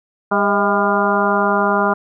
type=harmonic tone with a mistuned harmonic; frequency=201.2 Hz; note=G3; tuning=45 cents sharp; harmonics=1 / 2 / 3 / 4 / 5 / 6 / 7; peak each=-21 / -21 / -21 / -21 / -21 / -21 / -21 dBFS; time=0.31-1.94 s; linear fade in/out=10 ms; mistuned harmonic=3; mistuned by=+69 cents; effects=none